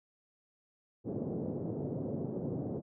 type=band-pass noise; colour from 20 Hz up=pink; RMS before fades=-37 dBFS; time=1.04-2.82 s; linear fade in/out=50 ms; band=120 to 510 Hz; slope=24 dB/octave; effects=none